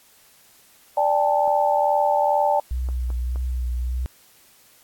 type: chord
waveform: sine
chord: D suspended fourth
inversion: none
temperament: equal with one note detuned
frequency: 587.3 / 797.7 / 880 Hz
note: D5 / G5 / A5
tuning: 0 / +30 / 0 cents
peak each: -21 dBFS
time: 0.97-2.6 s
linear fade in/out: 5 ms
type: clicks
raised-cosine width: 1 ms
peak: -26 dBFS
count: 4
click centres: 1.477 / 2.888 / 3.103 / 3.359 s
type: tone with vibrato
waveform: sine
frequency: 61.9 Hz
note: B1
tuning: 5 cents sharp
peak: -22 dBFS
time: 2.71-4.06 s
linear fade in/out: 0 ms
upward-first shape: triangle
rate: 1.7 Hz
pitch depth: 39 cents each way
effects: white hiss -54 dBFS RMS until 4.83 s + AAC 64 kbps